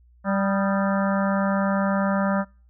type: harmonic tone with a mistuned harmonic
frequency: 196 Hz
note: G3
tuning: in tune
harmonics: 1 / 3 / 4 / 5 / 6 / 7 / 8 / 9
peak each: -22 / -26 / -33 / -32 / -32 / -33 / -34 / -37 dBFS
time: 0.24-2.45 s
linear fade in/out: 50 ms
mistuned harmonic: 6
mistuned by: +81 cents
effects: noise-tail reverb RT60 0.4 s tail -26 dB re dry + added 60 Hz sine -52 dBFS peak until 2.69 s